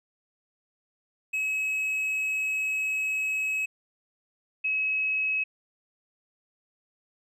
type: tone pair in turn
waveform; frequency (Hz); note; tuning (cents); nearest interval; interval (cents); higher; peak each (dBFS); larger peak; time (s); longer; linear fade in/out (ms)
triangle / sine; 2564 / 2564; E7 / E7; -49 / -49; unison; 0; neither; -24; neither; 1.33-3.66 / 4.64-5.44; first; 10
effects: none